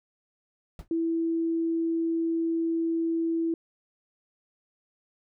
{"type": "noise with exponential decay", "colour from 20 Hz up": "brown", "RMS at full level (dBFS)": -33, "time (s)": [0.79, 0.88], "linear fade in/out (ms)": 2, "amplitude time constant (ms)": 19}
{"type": "tone", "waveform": "sine", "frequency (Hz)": 330, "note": "E4", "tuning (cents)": 2, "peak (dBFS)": -24, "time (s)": [0.91, 3.54], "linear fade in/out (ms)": 2}
{"effects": []}